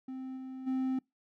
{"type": "tone with level steps", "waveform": "triangle", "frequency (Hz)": 261, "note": "C4", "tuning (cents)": -4, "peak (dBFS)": [-36, -38, -27], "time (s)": [0.08, 0.99], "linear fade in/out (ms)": 5, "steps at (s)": [0.36, 0.66], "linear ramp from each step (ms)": 20, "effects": ["noise-tail reverb RT60 0.2 s tail -26 dB re dry"]}